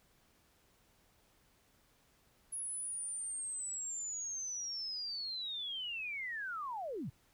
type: linear sweep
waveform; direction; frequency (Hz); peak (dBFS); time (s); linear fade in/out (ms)
sine; down; 10548 to 94.3; -38; 2.52-7.1; 10
effects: pink hiss -70 dBFS RMS until 7.33 s